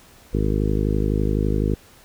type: harmonic tone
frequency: 51.91 Hz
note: G#1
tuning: in tune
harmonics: 1 / 2 / 3 / 4 / 5 / 6 / 7 / 8 / 9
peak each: -22 / -25 / -27 / -28 / -29 / -30 / -30 / -31 / -32 dBFS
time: 0.33-1.75 s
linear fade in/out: 10 ms
effects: pink hiss -50 dBFS RMS until 2.04 s